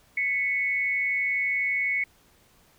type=tone pair together; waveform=sine; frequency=1992 / 2212 Hz; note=B6 / C#7; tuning=+14 / -4 cents; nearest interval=major second; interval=182 cents; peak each=-30 / -24 dBFS; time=0.17-2.04 s; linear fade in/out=5 ms; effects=pink hiss -60 dBFS RMS until 2.78 s